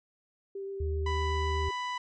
sine tone with vibrato, 392.1 Hz, G4, in tune, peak -35 dBFS, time 0.55-1.71 s, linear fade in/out 5 ms, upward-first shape sine, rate 7.9 Hz, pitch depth 10 cents each way
sine tone, 77 Hz, D#2, 17 cents flat, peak -29 dBFS, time 0.8-1.69 s, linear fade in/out 5 ms
harmonic tone, 992 Hz, B5, 7 cents sharp, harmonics 1 / 2 / 3 / 4 / 5 / 6 / 7 / 8, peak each -33 / -39 / -43 / -49 / -55 / -55 / -60 / -63 dBFS, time 1.06-1.98 s, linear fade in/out 5 ms
effects none

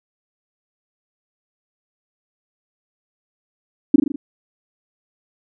sine tone with echo, 284.5 Hz, C#4, 45 cents sharp, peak -4 dBFS, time 3.94-3.96 s, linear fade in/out 5 ms, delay 40 ms, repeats 5, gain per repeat -4 dB, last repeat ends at 4.16 s, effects none

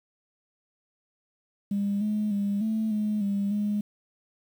sine tone with pitch steps, 201.3 / 211.5 / 201.6 / 219.6 / 211.5 / 200.1 / 207.4 Hz, G3 / G#3 / G3 / A3 / G#3 / G3 / G#3, +46 / +32 / +49 / -3 / +32 / +36 / -2 cents, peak -23 dBFS, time 1.71-3.81 s, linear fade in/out 5 ms, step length 300 ms, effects tanh soft clip ceiling -20 dBFS + 9-bit

